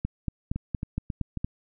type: two click trains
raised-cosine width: 5 ms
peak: -15 / -18 dBFS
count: 7 / 4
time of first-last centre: 0.05-1.445 / 0.56-1.373 s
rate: 4.3 / 3.69 Hz
effects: none